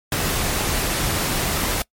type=noise; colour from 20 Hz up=pink; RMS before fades=-22 dBFS; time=0.12-1.82 s; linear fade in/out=2 ms; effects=noise-tail reverb RT60 0.1 s tail -23 dB re dry + MP3 64 kbps